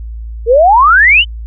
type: exponential sweep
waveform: sine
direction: up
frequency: 440 to 3100 Hz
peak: -3 dBFS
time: 0.46-1.25 s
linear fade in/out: 50 ms
effects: added 56 Hz sine -21 dBFS peak until 1.46 s